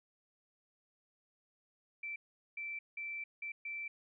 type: tone bursts at uneven times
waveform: sine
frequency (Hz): 2334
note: D7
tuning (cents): -11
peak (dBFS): -39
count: 5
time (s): 2.03-2.16 / 2.57-2.79 / 2.97-3.24 / 3.42-3.52 / 3.65-3.88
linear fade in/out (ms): 5
effects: none